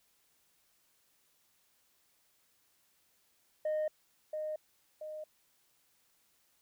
sine tone with echo, 616 Hz, D#5, 17 cents flat, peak -28 dBFS, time 3.65-3.88 s, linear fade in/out 5 ms, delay 680 ms, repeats 2, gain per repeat -6 dB, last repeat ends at 5.24 s, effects tanh soft clip ceiling -29 dBFS + white hiss -72 dBFS RMS until 6.61 s

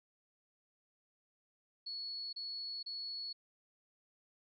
sine tone bursts, 4386 Hz, C#8, 19 cents flat, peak -40 dBFS, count 3, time 1.86-3.33 s, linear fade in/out 10 ms, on 470 ms, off 30 ms, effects none

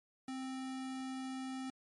sine tone with sample-and-hold, 261.6 Hz, C4, in tune, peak -39 dBFS, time 0.28-1.7 s, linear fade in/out 2 ms, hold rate 1050 Hz, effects low-pass 12000 Hz 12 dB/octave + MP3 48 kbps

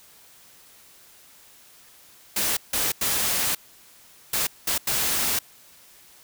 white noise bursts at uneven times, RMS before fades -24 dBFS, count 6, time 2.36-2.57 / 2.73-2.92 / 3.01-3.55 / 4.33-4.47 / 4.67-4.78 / 4.87-5.39 s, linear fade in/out 5 ms, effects white hiss -52 dBFS RMS until 6.23 s

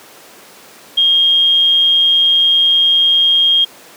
sine tone, 3235 Hz, G#7, 46 cents flat, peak -8 dBFS, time 0.97-3.65 s, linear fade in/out 10 ms, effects pink hiss -39 dBFS RMS until 3.96 s + high-pass 300 Hz 12 dB/octave

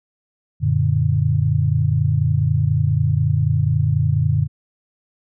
sine chord, Gb augmented, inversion none, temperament equal, 92.5 / 116.54 / 146.83 Hz, Gb2 / Bb2 / D3, 0 / 0 / 0 cents, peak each -20 / -19 / -18 dBFS, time 0.6-4.48 s, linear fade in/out 50 ms, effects none

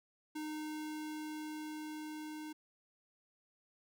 square tone with level ramp, 306.9 Hz, D#4, 24 cents flat, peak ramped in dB -40 to -44 dBFS, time 0.35-2.53 s, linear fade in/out 10 ms, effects none

